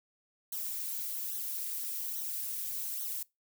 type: noise with flanger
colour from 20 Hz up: violet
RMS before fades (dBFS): -37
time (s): 0.52-3.23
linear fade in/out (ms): 5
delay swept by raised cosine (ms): 0.4 to 4.7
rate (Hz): 1.2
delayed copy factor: -0.8
effects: noise-tail reverb RT60 0.2 s tail -22 dB re dry